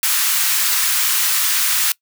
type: high-pass noise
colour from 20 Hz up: white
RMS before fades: -17 dBFS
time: 0.03-1.92 s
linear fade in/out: 2 ms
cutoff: 1100 Hz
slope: 24 dB/octave
effects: noise-tail reverb RT60 0.1 s tail -22 dB re dry